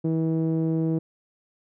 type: tone with low-pass filter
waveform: sawtooth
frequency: 161.5 Hz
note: E3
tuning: 35 cents flat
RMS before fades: -24 dBFS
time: 0.04-0.99 s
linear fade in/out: 10 ms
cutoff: 390 Hz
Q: 2.2
effects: none